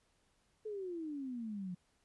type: exponential sweep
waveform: sine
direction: down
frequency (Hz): 440 to 174.61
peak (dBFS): -39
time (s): 0.65-1.75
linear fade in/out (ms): 10
effects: pink hiss -75 dBFS RMS until 2.04 s + resampled to 24000 Hz